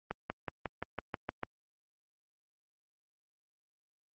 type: accelerating click train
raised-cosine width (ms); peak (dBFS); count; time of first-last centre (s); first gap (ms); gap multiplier
0.5; -19; 9; 0.11-1.433; 190; 0.96
effects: high-pass 60 Hz 12 dB/octave + Opus 24 kbps